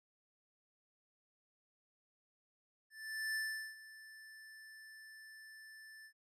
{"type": "tone with ADSR envelope", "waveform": "square", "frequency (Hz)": 1760, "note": "A6", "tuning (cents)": 0, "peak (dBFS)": -36, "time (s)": [2.9, 6.13], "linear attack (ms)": 450, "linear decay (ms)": 400, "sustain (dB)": -18, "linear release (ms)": 77, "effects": ["resampled to 32000 Hz"]}